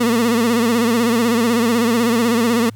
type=tone with vibrato; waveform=30% pulse; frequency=233.1 Hz; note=A#3; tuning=in tune; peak=-11 dBFS; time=0-2.7 s; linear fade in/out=10 ms; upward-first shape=sine; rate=16 Hz; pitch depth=89 cents each way; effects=added 107 Hz sine -34 dBFS peak until 2.75 s + pink hiss -56 dBFS RMS until 2.75 s